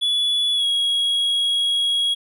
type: tone with pitch glide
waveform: triangle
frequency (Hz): 3418 to 3313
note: G#7 to G#7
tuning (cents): +49 to -5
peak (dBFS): -16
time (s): 0.01-2.15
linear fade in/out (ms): 20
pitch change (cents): -54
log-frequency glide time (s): 0.54-0.65
effects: none